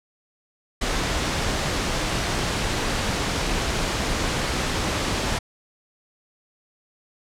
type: noise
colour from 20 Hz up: pink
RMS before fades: -24 dBFS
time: 0.81-5.39 s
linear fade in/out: 10 ms
effects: low-pass 7000 Hz 12 dB/octave